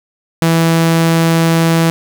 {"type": "tone", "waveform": "sawtooth", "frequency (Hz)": 164.81, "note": "E3", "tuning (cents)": 0, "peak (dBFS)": -5, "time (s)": [0.42, 1.9], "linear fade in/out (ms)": 0, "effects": ["7-bit"]}